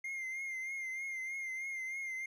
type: tone with vibrato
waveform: triangle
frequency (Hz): 2109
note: C7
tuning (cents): +13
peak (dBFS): -36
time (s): 0.04-2.26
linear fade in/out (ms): 5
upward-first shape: triangle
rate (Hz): 3.2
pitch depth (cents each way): 51
effects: none